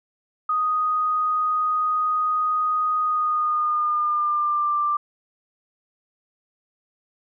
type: tone with pitch glide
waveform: sine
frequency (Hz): 1244.5 to 1182.1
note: D#6 to D6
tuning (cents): 0 to +11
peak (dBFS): -19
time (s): 0.49-4.97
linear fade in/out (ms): 5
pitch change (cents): -89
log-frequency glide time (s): 3-4.76
effects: none

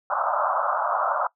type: band-pass noise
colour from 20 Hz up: white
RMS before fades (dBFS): -24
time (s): 0.1-1.27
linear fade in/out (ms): 5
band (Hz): 570 to 1400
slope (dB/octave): 96
effects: noise-tail reverb RT60 0.1 s tail -20 dB re dry

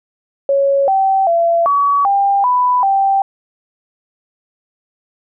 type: tone with pitch steps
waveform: sine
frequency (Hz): 554 / 773 / 677 / 1133 / 796 / 993 / 783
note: C#5 / G5 / E5 / C#6 / G5 / B5 / G5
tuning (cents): -1 / -24 / +46 / +37 / +26 / +9 / -2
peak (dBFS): -10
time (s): 0.49-3.22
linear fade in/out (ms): 2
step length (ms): 390
effects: none

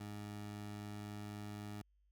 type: tone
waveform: 20% pulse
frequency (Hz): 103.83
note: G#2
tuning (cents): 0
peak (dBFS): -40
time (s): 0-1.82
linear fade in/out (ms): 5
effects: added 50 Hz sine -70 dBFS peak until 2.11 s

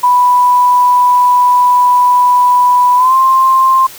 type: tone with pitch glide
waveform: sine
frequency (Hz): 987.8 to 1052.6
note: B5 to C6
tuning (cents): 0 to +10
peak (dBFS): -5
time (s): 0.03-3.87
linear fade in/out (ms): 10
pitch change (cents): +110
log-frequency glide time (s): 2.96-3.14
effects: white hiss -32 dBFS RMS until 3.98 s

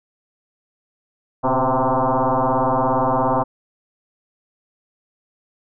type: tone with frequency modulation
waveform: sine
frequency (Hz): 121.4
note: B2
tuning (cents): -29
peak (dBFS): -15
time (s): 1.43-3.44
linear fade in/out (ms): 20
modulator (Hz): 130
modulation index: 7.9
effects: none

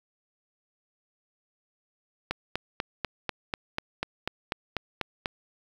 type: click train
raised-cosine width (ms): 0.3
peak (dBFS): -12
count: 13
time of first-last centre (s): 2.31-5.258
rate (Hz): 4.07
effects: 7-bit

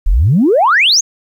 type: exponential sweep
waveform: sine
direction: up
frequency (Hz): 32.99 to 6850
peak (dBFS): -6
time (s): 0.06-1.01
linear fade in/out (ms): 10
effects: tanh soft clip ceiling -2 dBFS + 8-bit

